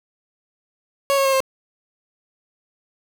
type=tone with pitch steps; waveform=30% pulse; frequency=554.4 / 546.5 / 538.6 / 530.9 Hz; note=C#5 / C#5 / C#5 / C5; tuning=0 / -25 / -50 / +25 cents; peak=-13 dBFS; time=1.1-1.404 s; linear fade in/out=0 ms; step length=76 ms; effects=none

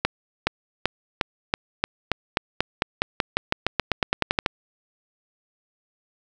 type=accelerating click train; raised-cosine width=0.3 ms; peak=-3 dBFS; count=23; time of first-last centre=0.05-4.462 s; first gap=420 ms; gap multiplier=0.92; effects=none

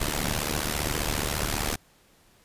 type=noise with amplitude modulation; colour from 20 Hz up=pink; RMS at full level=-24 dBFS; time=0-1.76 s; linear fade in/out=10 ms; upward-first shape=sine; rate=74.8 Hz; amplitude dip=90%; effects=pink hiss -60 dBFS RMS until 2.44 s + resampled to 32000 Hz

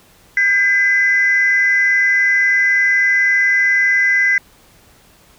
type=tone pair together; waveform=sine; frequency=1600.9 / 2017 Hz; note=G6 / B6; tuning=+36 / +36 cents; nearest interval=major third; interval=400 cents; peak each=-16 / -11 dBFS; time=0.37-4.38 s; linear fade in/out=2 ms; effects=tanh soft clip ceiling -5 dBFS + pink hiss -49 dBFS RMS until 5.38 s

